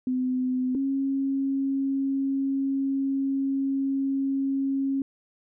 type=tone pair in turn; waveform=sine; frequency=254.8 / 272.1 Hz; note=C4 / C#4; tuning=-46 / -32 cents; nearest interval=minor second; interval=114 cents; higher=second; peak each=-23 dBFS; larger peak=neither; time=0.07-0.75 / 0.75-5.02 s; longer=second; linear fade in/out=2 ms; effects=none